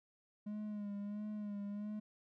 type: tone with vibrato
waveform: triangle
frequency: 207 Hz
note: G#3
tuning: 5 cents flat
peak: -38 dBFS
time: 0.46-2 s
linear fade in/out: 10 ms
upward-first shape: sine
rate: 1.5 Hz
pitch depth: 42 cents each way
effects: none